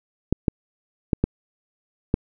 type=clicks; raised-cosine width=3 ms; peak=-5 dBFS; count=5; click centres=0.326 / 0.482 / 1.132 / 1.24 / 2.141 s; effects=none